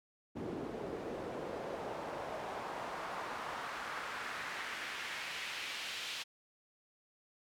pink noise with band-pass filter sweep, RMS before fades -42 dBFS, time 0.35-6.24 s, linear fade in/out 20 ms, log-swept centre 330 to 3300 Hz, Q 1.4, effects none

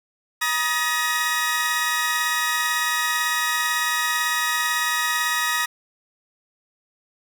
sawtooth tone cluster, 959 / 1254 / 1723 / 1900 Hz, A#5 / D#6 / A6 / A#6, +49 / +13 / -37 / +33 cents, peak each -26 / -22 / -27 / -20 dBFS, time 0.41-5.66 s, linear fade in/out 10 ms, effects none

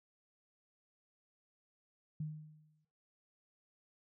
sine tone with exponential decay, 153.7 Hz, D#3, 21 cents flat, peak -35 dBFS, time 2.2-2.85 s, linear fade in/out 5 ms, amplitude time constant 140 ms, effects noise-tail reverb RT60 0.5 s tail -20 dB re dry

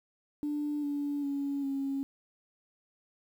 sine tone with pitch steps, 294.8 / 287.7 / 280.8 / 274.1 Hz, D4 / D4 / C#4 / C#4, +7 / -36 / +22 / -19 cents, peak -29 dBFS, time 0.43-2.03 s, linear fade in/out 0 ms, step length 400 ms, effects tanh soft clip ceiling -26 dBFS + 10-bit

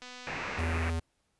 click train, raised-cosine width 0.2 ms, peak -29 dBFS, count 147, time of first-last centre 0.02-0.606 s, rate 249 Hz
white low-pass noise, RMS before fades -37 dBFS, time 0.27-0.9 s, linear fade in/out 0 ms, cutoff 2700 Hz, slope 96 dB/octave
square tone, 82.2 Hz, E2, 4 cents flat, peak -30 dBFS, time 0.58-1 s, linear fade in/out 10 ms
effects pink hiss -75 dBFS RMS until 1.39 s + resampled to 24000 Hz

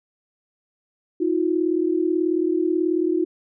sine tone pair together, 320.6 / 359 Hz, E4 / F4, -48 / +48 cents, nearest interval major second, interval 196 cents, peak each -21 dBFS, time 1.2-3.25 s, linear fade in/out 10 ms, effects none

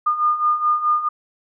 sine beating tone pair, 1213 / 1217.7 Hz, D#6 / D#6, -44 / -38 cents, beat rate 4.7 Hz, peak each -22 / -17 dBFS, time 0.06-1.09 s, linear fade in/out 10 ms, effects none

